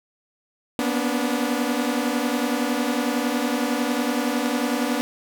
sawtooth tone cluster, 239.7 / 250.6 / 289.3 Hz, A#3 / B3 / D4, +48 / +25 / -26 cents, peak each -22 dBFS, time 0.79-5.01 s, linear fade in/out 0 ms, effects none

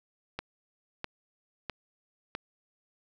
click train, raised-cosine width 0.3 ms, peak -18 dBFS, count 4, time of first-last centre 0.39-2.351 s, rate 1.53 Hz, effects none

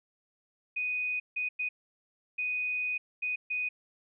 sine tone bursts at uneven times, 2489 Hz, D#7, in tune, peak -29 dBFS, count 6, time 0.76-1.2 / 1.36-1.49 / 1.59-1.69 / 2.38-2.98 / 3.22-3.36 / 3.5-3.69 s, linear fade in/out 10 ms, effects none

